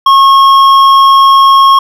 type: tone with hard clipping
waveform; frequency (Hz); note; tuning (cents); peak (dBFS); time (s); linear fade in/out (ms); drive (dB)
triangle; 1088; C#6; -33; -3; 0.06-1.79; 5; 11
effects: none